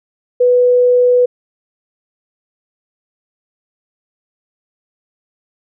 sine tone, 493.9 Hz, B4, in tune, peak -7 dBFS, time 0.4-1.26 s, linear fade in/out 10 ms, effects none

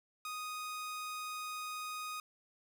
sawtooth tone, 1244.5 Hz, D#6, in tune, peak -36 dBFS, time 0.25-2.2 s, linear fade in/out 2 ms, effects none

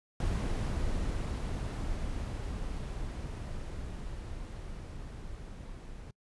brown noise with level ramp, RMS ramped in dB -31 to -45 dBFS, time 0.2-6.11 s, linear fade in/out 2 ms, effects noise-tail reverb RT60 0.1 s tail -25 dB re dry + resampled to 24000 Hz

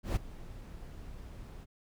brown noise with ADSR envelope, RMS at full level -27 dBFS, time 0.03-1.66 s, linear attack 130 ms, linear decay 14 ms, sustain -19 dB, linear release 34 ms, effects none

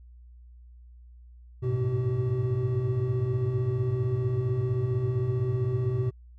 triangle tone cluster, 100.8 / 109.5 / 125 / 382.4 Hz, G2 / A2 / B2 / G4, +49 / -8 / +21 / -43 cents, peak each -32 / -30 / -24 / -30 dBFS, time 1.62-6.11 s, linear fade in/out 20 ms, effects tanh soft clip ceiling -13 dBFS + added 60 Hz sine -47 dBFS peak until 6.38 s

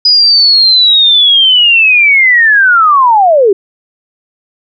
sine linear sweep, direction down, 4978 to 370 Hz, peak -3 dBFS, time 0.05-3.53 s, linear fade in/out 5 ms, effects none

